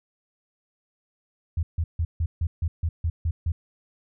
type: tone bursts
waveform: sine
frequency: 82.6 Hz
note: E2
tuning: 4 cents sharp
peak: -21 dBFS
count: 10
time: 1.57-3.52 s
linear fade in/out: 5 ms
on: 60 ms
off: 150 ms
effects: none